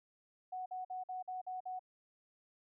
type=tone bursts; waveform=sine; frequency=740 Hz; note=F#5; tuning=in tune; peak=-39 dBFS; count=7; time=0.52-1.794 s; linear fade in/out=10 ms; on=140 ms; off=49 ms; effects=none